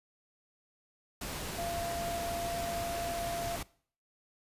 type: tone in noise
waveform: sine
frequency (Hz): 685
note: F5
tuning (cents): -34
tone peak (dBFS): -35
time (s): 1.58-3.56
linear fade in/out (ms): 5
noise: pink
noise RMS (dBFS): -39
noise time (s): 1.21-3.63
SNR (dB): +1
effects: noise-tail reverb RT60 0.5 s tail -21 dB re dry + resampled to 32000 Hz